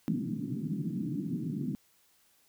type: band-pass noise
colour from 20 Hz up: pink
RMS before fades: -34 dBFS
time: 0.08-1.75 s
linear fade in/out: 0 ms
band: 140 to 300 Hz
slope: 48 dB/octave
effects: white hiss -67 dBFS RMS until 2.48 s